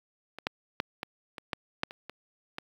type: clicks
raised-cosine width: 0.3 ms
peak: -25 / -11 / -11 / -17 / -23 / -13 / -11 / -26 / -24 / -19 dBFS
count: 10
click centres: 0.386 / 0.469 / 0.801 / 1.031 / 1.382 / 1.532 / 1.834 / 1.909 / 2.096 / 2.584 s
effects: high-pass 100 Hz 12 dB/octave + 8-bit

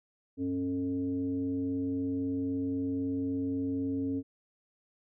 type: tone with frequency modulation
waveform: sine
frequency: 272.9 Hz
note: C#4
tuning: 27 cents flat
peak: -29 dBFS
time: 0.37-4.23 s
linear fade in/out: 50 ms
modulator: 174 Hz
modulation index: 0.57
effects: none

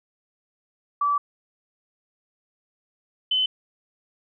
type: tone pair in turn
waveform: sine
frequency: 1155 / 3038 Hz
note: D6 / F#7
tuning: -29 / +45 cents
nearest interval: octave + perfect fourth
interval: 1674 cents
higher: second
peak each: -19 dBFS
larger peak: neither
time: 1.01-1.18 / 3.31-3.46 s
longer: first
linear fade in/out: 5 ms
effects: none

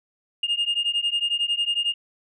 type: beating tone pair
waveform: sine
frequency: 2828 / 2839 Hz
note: F7 / F7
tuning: +21 / +28 cents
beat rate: 11 Hz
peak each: -23 dBFS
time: 0.43-1.94 s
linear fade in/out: 5 ms
effects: tanh soft clip ceiling -17 dBFS

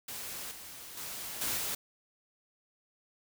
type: noise with level steps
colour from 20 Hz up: white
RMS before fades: -41 / -47 / -41 / -33 / -35 dBFS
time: 0.08-1.75 s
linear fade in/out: 5 ms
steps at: 0.51 / 0.97 / 1.41 / 1.57 s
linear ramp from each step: 5 ms
effects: none

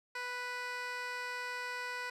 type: tone with band-pass filter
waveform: 15% pulse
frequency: 493.9 Hz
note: B4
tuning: in tune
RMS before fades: -40 dBFS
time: 0.15-2.1 s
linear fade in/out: 5 ms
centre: 2300 Hz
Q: 0.74
effects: none

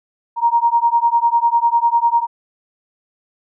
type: beating tone pair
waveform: sine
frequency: 932.3 / 942.3 Hz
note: A#5 / A#5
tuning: 0 / +18 cents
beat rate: 10 Hz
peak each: -15 dBFS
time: 0.36-2.27 s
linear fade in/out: 50 ms
effects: none

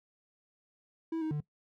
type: tone with pitch steps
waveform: triangle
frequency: 326 / 314.5 / 148.8 Hz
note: E4 / D#4 / D3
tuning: -19 / +19 / +23 cents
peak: -29 dBFS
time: 1.12-1.405 s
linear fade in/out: 5 ms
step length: 95 ms
effects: noise-tail reverb RT60 0.1 s tail -20 dB re dry

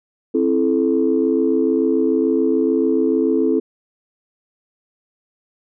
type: tone cluster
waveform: sine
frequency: 264.7 / 331.6 / 433.7 Hz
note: C4 / E4 / A4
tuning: +20 / +10 / -25 cents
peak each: -18 dBFS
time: 0.34-3.6 s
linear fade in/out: 10 ms
effects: tanh soft clip ceiling -5 dBFS

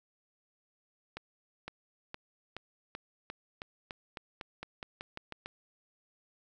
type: accelerating click train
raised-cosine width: 0.3 ms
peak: -24 dBFS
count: 16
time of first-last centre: 1.17-5.46 s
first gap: 510 ms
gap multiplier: 0.91
effects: none

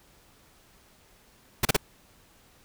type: noise bursts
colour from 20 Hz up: pink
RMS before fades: -21 dBFS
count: 3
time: 1.63-1.766 s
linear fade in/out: 5 ms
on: 22 ms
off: 35 ms
effects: pink hiss -59 dBFS RMS until 2.64 s

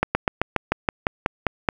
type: slowing click train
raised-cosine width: 0.5 ms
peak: -3 dBFS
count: 11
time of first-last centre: 0.03-1.688 s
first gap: 120 ms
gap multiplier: 1.07
effects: 7-bit

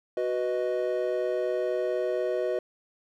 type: chord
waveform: triangle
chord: B major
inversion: second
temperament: equal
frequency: 370 / 493.9 / 622.3 Hz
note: F#4 / B4 / D#5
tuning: 0 / 0 / 0 cents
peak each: -28 dBFS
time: 0.17-2.59 s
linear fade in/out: 2 ms
effects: none

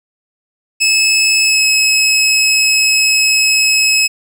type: tone with pitch glide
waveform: 20% pulse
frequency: 2595 to 2573 Hz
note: E7 to E7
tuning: -28 to -43 cents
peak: -4 dBFS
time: 0.8-4.08 s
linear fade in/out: 20 ms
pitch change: -15 cents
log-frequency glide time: 1.44-1.64 s
effects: none

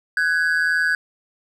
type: ring-modulated tone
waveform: triangle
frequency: 1580 Hz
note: G6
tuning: 13 cents sharp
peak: -12 dBFS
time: 0.17-0.95 s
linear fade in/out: 2 ms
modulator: 81.4 Hz
effects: none

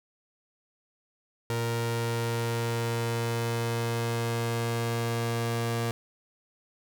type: tone pair together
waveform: sawtooth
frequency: 116.54 / 233.1 Hz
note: A#2 / A#3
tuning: 0 / 0 cents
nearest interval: octave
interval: 1200 cents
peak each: -24 / -26 dBFS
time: 1.5-5.91 s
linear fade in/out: 0 ms
effects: none

